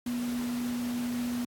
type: tone in noise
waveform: sine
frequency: 242.5 Hz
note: B3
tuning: 31 cents flat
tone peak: -29 dBFS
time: 0.06-1.45 s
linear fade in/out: 5 ms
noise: pink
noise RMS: -42 dBFS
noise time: 0.06-1.45 s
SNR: +10 dB
effects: high-pass 100 Hz 12 dB/octave + AAC 64 kbps